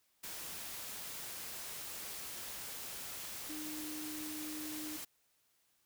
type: tone in noise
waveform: sine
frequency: 306.4 Hz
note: D#4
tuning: 27 cents flat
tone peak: -43 dBFS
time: 3.49-4.97 s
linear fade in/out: 10 ms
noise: white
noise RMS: -45 dBFS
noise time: 0.23-5.05 s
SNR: -1 dB
effects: white hiss -75 dBFS RMS until 5.85 s